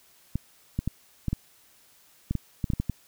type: clicks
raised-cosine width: 5 ms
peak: -14 dBFS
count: 12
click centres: 0.356 / 0.79 / 0.876 / 1.283 / 1.33 / 2.31 / 2.353 / 2.642 / 2.702 / 2.735 / 2.8 / 2.897 s
effects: white hiss -59 dBFS RMS until 3.07 s